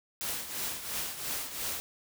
white noise with tremolo, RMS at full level -33 dBFS, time 0.21-1.8 s, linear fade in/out 0 ms, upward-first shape triangle, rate 2.9 Hz, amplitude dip 70%, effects none

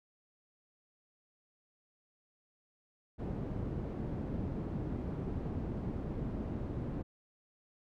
white low-pass noise, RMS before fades -38 dBFS, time 3.18-7.03 s, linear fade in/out 20 ms, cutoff 240 Hz, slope 12 dB/octave, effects none

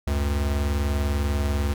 square tone pair together, 71.64 / 91.8 Hz, D2 / F#2, -42 / -13 cents, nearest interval major third, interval 429 cents, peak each -23 / -30 dBFS, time 0.07-1.74 s, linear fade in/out 5 ms, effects none

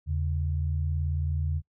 sine tone pair together, 81.6 / 140.12 Hz, E2 / C#3, -17 / +19 cents, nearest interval major sixth, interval 936 cents, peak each -26 / -32 dBFS, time 0.06-1.62 s, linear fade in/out 50 ms, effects noise-tail reverb RT60 0.1 s tail -25 dB re dry

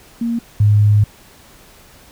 sine tone pair in turn, 233.1 / 104.32 Hz, A#3 / G#2, 0 / +8 cents, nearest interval octave + major second, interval 1392 cents, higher first, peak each -16 / -8 dBFS, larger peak second, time 0.21-0.39 / 0.6-1.04 s, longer second, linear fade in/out 5 ms, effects pink hiss -45 dBFS RMS until 2.11 s

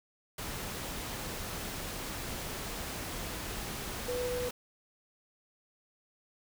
sine tone in noise, 493.9 Hz, B4, in tune, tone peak -32 dBFS, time 4.08-4.49 s, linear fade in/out 5 ms, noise pink, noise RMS -39 dBFS, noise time 0.38-4.51 s, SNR +4 dB, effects none

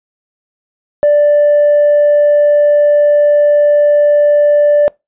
triangle tone with hard clipping, 587.3 Hz, D5, in tune, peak -5 dBFS, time 1.03-4.88 s, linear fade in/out 0 ms, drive 2 dB, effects noise-tail reverb RT60 0.2 s tail -24 dB re dry + resampled to 8000 Hz

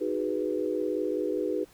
sine chord, G# minor seventh, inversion second, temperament equal, 311.1 / 370 / 415.3 / 493.9 Hz, D#4 / F#4 / G#4 / B4, 0 / 0 / 0 / 0 cents, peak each -32 dBFS, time 0-1.65 s, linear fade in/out 20 ms, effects pink hiss -58 dBFS RMS until 1.73 s

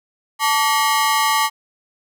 sawtooth ring-modulated tone, 1016 Hz, B5, 49 cents sharp, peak -8 dBFS, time 0.39-1.5 s, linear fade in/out 50 ms, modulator 134 Hz, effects none

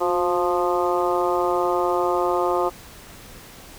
harmonic tone with a mistuned harmonic, 175.5 Hz, F3, 9 cents sharp, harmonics 2 / 3 / 4 / 5 / 6 / 7, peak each -23 / -25 / -26 / -27 / -28 / -28 dBFS, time 0-2.7 s, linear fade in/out 20 ms, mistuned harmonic 2, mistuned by +42 cents, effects pink hiss -43 dBFS RMS until 3.78 s

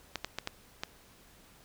clicks, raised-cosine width 0.2 ms, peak -16 dBFS, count 5, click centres 0.157 / 0.246 / 0.386 / 0.474 / 0.835 s, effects pink hiss -59 dBFS RMS until 1.64 s

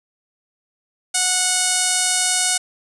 5% pulse tone with low-pass filter, 734 Hz, F#5, 14 cents flat, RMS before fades -19 dBFS, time 1.14-2.58 s, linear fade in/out 10 ms, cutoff 9100 Hz, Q 3.2, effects none

